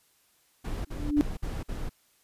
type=noise bursts; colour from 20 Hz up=brown; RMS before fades=-33 dBFS; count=5; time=0.64-1.894 s; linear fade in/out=10 ms; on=210 ms; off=51 ms
type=tone with exponential growth; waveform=sine; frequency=293.7 Hz; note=D4; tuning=in tune; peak=-16 dBFS; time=0.87-1.21 s; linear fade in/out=0 ms; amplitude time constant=72 ms
effects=white hiss -66 dBFS RMS until 2.23 s + resampled to 32000 Hz